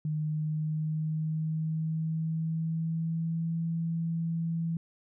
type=tone with pitch glide; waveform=sine; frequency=153.5 to 165.47 Hz; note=D#3 to E3; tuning=-23 to +7 cents; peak=-28 dBFS; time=0.05-4.77 s; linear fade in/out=2 ms; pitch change=+130 cents; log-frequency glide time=0.25-3.6 s; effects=none